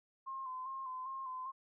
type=tone with vibrato; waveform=sine; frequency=1046.5 Hz; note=C6; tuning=in tune; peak=-40 dBFS; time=0.26-1.52 s; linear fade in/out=20 ms; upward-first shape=square; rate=2.5 Hz; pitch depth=35 cents each way; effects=none